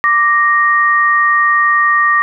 sine tone pair together, 1174.7 / 1864.7 Hz, D6 / A#6, 0 / 0 cents, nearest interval minor sixth, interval 800 cents, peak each -11 dBFS, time 0.04-2.22 s, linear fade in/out 0 ms, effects none

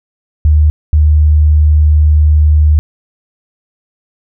sine tone pair in turn, 75.9 / 75.9 Hz, D#2 / D#2, -42 / -42 cents, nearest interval unison, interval 0 cents, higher neither, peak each -4 dBFS, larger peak neither, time 0.45-0.7 / 0.93-2.79 s, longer second, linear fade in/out 0 ms, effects none

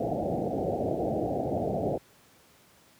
white low-pass noise, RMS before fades -29 dBFS, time 0-1.98 s, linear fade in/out 5 ms, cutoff 760 Hz, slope 96 dB/octave, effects pink hiss -59 dBFS RMS until 2.99 s + high-pass 100 Hz 12 dB/octave

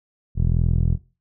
15% pulse tone with low-pass filter, 41.82 Hz, E1, 26 cents sharp, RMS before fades -19 dBFS, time 0.35-0.98 s, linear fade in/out 50 ms, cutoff 170 Hz, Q 0.81, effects noise-tail reverb RT60 0.3 s tail -18 dB re dry

